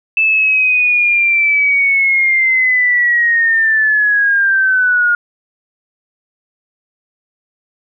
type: linear sweep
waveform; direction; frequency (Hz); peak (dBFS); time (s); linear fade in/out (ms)
sine; down; 2637 to 1422; -9; 0.17-5.15; 2
effects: none